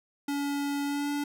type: tone with pitch glide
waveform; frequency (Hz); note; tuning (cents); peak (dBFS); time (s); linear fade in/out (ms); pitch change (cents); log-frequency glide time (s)
square; 284.3 to 288.6; C#4 to D4; +44 to -30; -29; 0.28-1.24; 5; +26; 0.85-1.1
effects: none